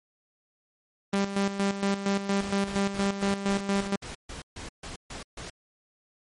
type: tone with tremolo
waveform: sawtooth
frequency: 198.1 Hz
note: G3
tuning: 18 cents sharp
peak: -19 dBFS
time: 1.13-3.96 s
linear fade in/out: 5 ms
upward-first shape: square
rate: 4.3 Hz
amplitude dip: 65%
type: noise bursts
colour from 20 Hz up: pink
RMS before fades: -39 dBFS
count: 12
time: 2.4-5.5 s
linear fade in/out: 5 ms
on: 130 ms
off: 140 ms
effects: low-pass 9000 Hz 12 dB/octave + MP3 48 kbps